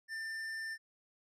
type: tone with hard clipping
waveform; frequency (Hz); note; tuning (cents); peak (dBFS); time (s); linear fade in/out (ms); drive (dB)
sine; 1789; A6; +28; -40; 0.08-0.78; 50; 9
effects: none